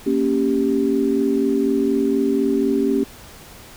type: chord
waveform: sine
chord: G diminished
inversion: first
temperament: equal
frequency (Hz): 233.1 / 277.2 / 392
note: Bb3 / Db4 / G4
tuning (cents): 0 / 0 / 0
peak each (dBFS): -22 / -19 / -20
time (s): 0.06-3.04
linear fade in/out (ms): 10
effects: pink hiss -42 dBFS RMS until 3.76 s